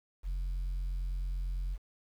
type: tone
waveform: sine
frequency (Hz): 44.48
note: F1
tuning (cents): +32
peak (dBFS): -29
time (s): 0.23-1.78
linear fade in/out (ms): 50
effects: tanh soft clip ceiling -31 dBFS + 10-bit